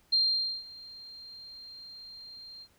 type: tone with ADSR envelope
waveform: sine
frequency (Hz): 4186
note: C8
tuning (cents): 0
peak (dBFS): -21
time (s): 0.12-2.68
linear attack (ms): 12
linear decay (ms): 500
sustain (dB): -23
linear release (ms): 62
effects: pink hiss -66 dBFS RMS until 2.78 s